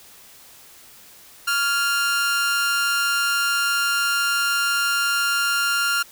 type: tone with amplitude modulation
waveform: sawtooth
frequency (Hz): 1396.9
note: F6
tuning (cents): 0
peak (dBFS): -13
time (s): 1.47-6.03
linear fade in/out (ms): 10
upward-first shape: sine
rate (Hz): 274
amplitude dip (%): 50
effects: white hiss -47 dBFS RMS until 6.11 s